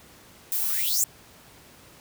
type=noise with high-pass filter sweep; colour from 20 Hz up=violet; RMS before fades=-25 dBFS; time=0.52-1.04 s; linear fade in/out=0 ms; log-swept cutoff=440 to 8100 Hz; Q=9.4; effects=pink hiss -51 dBFS RMS until 2 s + high-pass 60 Hz 12 dB/octave